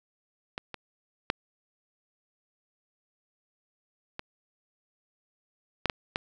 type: clicks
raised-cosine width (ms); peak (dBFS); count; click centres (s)
0.3; -17 / -21 / -8 / -19 / -10 / -10 / -12; 7; 0.579 / 0.743 / 1.301 / 4.194 / 5.857 / 5.898 / 6.159
effects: none